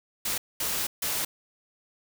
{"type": "noise bursts at uneven times", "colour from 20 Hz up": "white", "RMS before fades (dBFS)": -29, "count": 3, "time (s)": [[0.25, 0.38], [0.6, 0.87], [1.02, 1.25]], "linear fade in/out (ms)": 5, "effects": []}